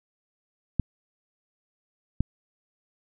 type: clicks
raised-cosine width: 5 ms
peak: -10 dBFS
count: 2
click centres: 0.797 / 2.206 s
effects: none